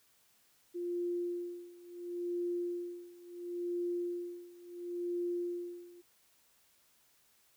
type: tone with tremolo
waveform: sine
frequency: 350 Hz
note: F4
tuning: 4 cents sharp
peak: -32 dBFS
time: 0.74-6.02 s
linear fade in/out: 20 ms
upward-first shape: sine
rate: 0.72 Hz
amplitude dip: 90%
effects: white hiss -69 dBFS RMS until 7.56 s